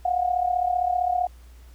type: tone with amplitude modulation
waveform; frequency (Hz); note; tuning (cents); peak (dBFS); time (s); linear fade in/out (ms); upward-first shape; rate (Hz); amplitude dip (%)
sine; 721; F#5; -45; -17; 0.05-1.27; 5; sine; 35.4; 75
effects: added 60 Hz sine -44 dBFS peak until 1.74 s + pink hiss -58 dBFS RMS until 1.74 s